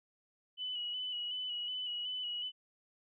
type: tone with vibrato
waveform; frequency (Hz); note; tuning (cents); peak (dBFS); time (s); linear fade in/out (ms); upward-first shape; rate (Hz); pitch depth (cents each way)
sine; 2960; F#7; 0; -36; 0.57-2.52; 50; square; 2.7; 26
effects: none